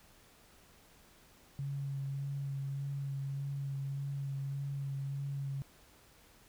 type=tone with vibrato; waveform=sine; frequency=138.59 Hz; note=C#3; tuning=in tune; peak=-35 dBFS; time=1.59-5.62 s; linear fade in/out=0 ms; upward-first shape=sine; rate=1.7 Hz; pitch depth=17 cents each way; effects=pink hiss -62 dBFS RMS until 6.48 s